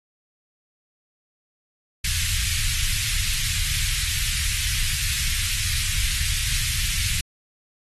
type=band-stop noise; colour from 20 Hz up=pink; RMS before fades=-24 dBFS; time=2.04-7.21 s; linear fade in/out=5 ms; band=110 to 2000 Hz; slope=24 dB/octave; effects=AAC 32 kbps